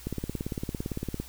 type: click train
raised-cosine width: 3 ms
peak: -18 dBFS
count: 21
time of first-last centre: 0.07-1.2 s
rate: 17.7 Hz
effects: added 60 Hz sine -48 dBFS peak until 1.28 s + white hiss -49 dBFS RMS until 1.28 s